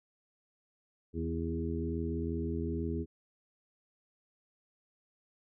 harmonic tone with a mistuned harmonic, 82.41 Hz, E2, in tune, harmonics 1 / 2 / 3 / 4 / 5, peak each -36 / -40 / -38 / -39 / -40 dBFS, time 1.13-3.06 s, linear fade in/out 50 ms, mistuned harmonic 4, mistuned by +18 cents, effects none

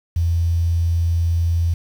sine tone with quantisation, 84.4 Hz, E2, 41 cents sharp, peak -15 dBFS, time 0.16-1.74 s, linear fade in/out 5 ms, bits 7, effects none

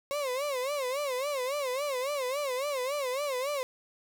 35% pulse tone with vibrato, 542 Hz, C#5, 39 cents flat, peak -28 dBFS, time 0.11-3.63 s, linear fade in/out 0 ms, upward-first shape sine, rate 3.6 Hz, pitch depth 150 cents each way, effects none

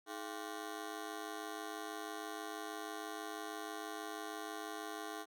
15% pulse ring-modulated tone, 370 Hz, F#4, in tune, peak -33 dBFS, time 0.06-5.26 s, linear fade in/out 50 ms, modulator 53.1 Hz, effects none

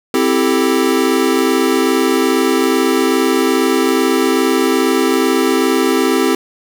square chord, A minor seventh, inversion first, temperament equal, 261.6 / 329.6 / 392 / 440 Hz, C4 / E4 / G4 / A4, 0 / 0 / 0 / 0 cents, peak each -17 / -18 / -17 / -20 dBFS, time 0.14-6.35 s, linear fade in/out 2 ms, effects none

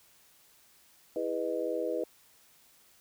sine chord, E major seventh, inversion none, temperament just, 329.6 / 412 / 494.4 / 618.1 Hz, E4 / G#4 / B4 / D#5, 0 / -14 / +2 / -12 cents, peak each -36 / -37 / -33 / -36 dBFS, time 1.16-2.04 s, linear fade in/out 2 ms, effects white hiss -62 dBFS RMS until 3 s

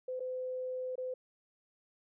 sine tone with dropouts, 510 Hz, C5, 44 cents flat, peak -35 dBFS, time 0.08-1.14 s, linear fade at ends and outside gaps 5 ms, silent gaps 0.196-0.203 / 0.956-0.979 s, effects none

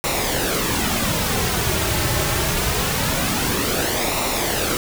pink noise with flanger, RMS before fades -21 dBFS, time 0.04-4.77 s, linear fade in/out 0 ms, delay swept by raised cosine 0.62 to 4.22 ms, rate 0.24 Hz, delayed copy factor -0.55, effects none

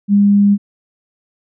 sine tone, 202.4 Hz, G#3, 44 cents flat, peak -7 dBFS, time 0.08-0.58 s, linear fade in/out 50 ms, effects none

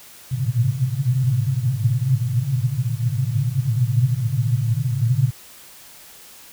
pink band-pass noise, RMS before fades -20 dBFS, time 0.31-5.31 s, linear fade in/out 5 ms, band 110 to 140 Hz, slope 96 dB/octave, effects white hiss -44 dBFS RMS until 6.52 s

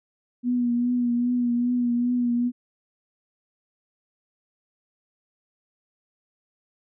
sine tone with vibrato, 242.7 Hz, B3, 30 cents flat, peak -20 dBFS, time 0.43-2.52 s, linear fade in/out 50 ms, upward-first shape triangle, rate 2.5 Hz, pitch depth 36 cents each way, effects none

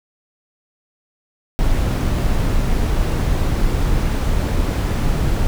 brown noise, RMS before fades -17 dBFS, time 1.59-5.47 s, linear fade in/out 0 ms, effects none

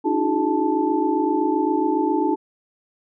sine tone cluster, 290.5 / 318 / 364.6 / 420.5 / 877 Hz, D4 / D#4 / F#4 / G#4 / A5, -19 / +38 / -25 / +22 / -6 cents, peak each -24 / -22 / -25 / -27 / -24 dBFS, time 0.04-2.36 s, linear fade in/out 20 ms, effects none

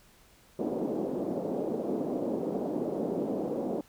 pink band-pass noise, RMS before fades -32 dBFS, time 0.59-3.81 s, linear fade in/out 2 ms, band 220 to 580 Hz, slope 24 dB/octave, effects pink hiss -60 dBFS RMS until 3.88 s

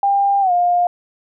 sine tone with pitch glide, 798 to 706.8 Hz, G5 to F5, +31 to +21 cents, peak -12 dBFS, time 0.03-0.87 s, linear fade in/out 2 ms, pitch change -210 cents, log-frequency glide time 0.41-0.52 s, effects none

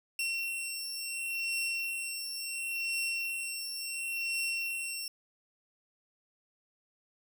sawtooth beating tone pair, 2722 / 2722.71 Hz, F7 / F7, -45 / -45 cents, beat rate 0.71 Hz, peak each -32 / -34 dBFS, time 0.19-5.08 s, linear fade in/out 2 ms, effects none

